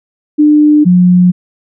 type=tone pair in turn; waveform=sine; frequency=299.5 / 179.58 Hz; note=D4 / F3; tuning=+34 / +49 cents; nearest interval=major sixth; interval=885 cents; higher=first; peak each=-3 dBFS; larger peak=neither; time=0.38-0.85 / 0.85-1.32 s; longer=neither; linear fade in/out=20 ms; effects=none